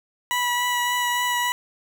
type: tone with vibrato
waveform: 20% pulse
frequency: 977 Hz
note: B5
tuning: 19 cents flat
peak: -16 dBFS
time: 0.31-1.52 s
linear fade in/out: 0 ms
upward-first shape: triangle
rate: 3.5 Hz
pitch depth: 14 cents each way
effects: none